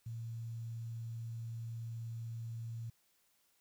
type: tone with quantisation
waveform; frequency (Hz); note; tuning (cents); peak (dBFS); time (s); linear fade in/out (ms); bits
sine; 115.1; A#2; -22; -40; 0.06-2.9; 5; 11
effects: white hiss -74 dBFS RMS until 3.6 s